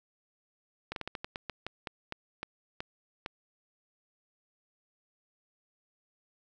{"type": "slowing click train", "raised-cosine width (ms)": 0.3, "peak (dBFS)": -20, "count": 14, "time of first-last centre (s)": [0.92, 3.261], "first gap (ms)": 42, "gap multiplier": 1.22, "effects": []}